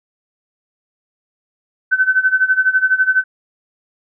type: tone with tremolo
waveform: sine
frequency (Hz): 1522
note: F#6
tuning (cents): +48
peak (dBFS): -8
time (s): 1.91-3.24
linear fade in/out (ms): 20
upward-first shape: sine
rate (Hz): 12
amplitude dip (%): 85
effects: none